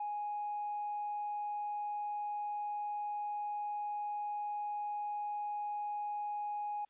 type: tone with hard clipping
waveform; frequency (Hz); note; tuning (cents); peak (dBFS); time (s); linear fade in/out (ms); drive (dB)
sine; 830.6; G#5; 0; -36; 0-6.85; 5; 1
effects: white hiss -75 dBFS RMS until 6.89 s + resampled to 8000 Hz